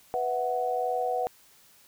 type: chord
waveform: sine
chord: B suspended fourth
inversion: none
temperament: just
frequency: 493.9 / 658.5 / 740.8 Hz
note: B4 / E5 / F#5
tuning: 0 / -2 / +2 cents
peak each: -30 / -34 / -28 dBFS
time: 0.14-1.27 s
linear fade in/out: 0 ms
effects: white hiss -58 dBFS RMS until 1.87 s